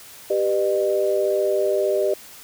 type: chord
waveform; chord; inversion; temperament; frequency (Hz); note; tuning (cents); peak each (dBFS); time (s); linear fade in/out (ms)
sine; G augmented; none; equal with one note detuned; 392 / 493.9 / 607.3; G4 / B4 / D#5; 0 / 0 / -42; -21 / -26 / -21; 0.3-2.14; 5
effects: white hiss -43 dBFS RMS until 2.43 s